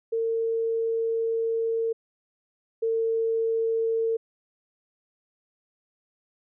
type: tone pair in turn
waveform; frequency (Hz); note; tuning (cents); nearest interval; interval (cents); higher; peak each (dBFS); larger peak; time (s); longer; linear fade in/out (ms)
sine; 454.4 / 452.4; A#4 / A4; -44 / +48; unison; 8; first; -23 / -22; second; 0.12-1.93 / 2.82-4.17; first; 10
effects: none